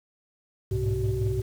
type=tone cluster; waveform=sine; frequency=63.5 / 102.9 / 108.4 / 126.3 / 379.3 Hz; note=B1 / G#2 / A2 / B2 / F#4; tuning=+49 / -16 / -25 / +39 / +43 cents; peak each=-31 / -27 / -30 / -30 / -29 dBFS; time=0.71-1.42 s; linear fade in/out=10 ms; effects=tanh soft clip ceiling -17 dBFS + 8-bit